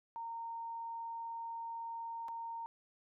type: tone with dropouts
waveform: sine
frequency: 921 Hz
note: A#5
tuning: 21 cents flat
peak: -40 dBFS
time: 0.16-2.66 s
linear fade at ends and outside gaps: 0 ms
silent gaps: 2.283-2.287 s
effects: none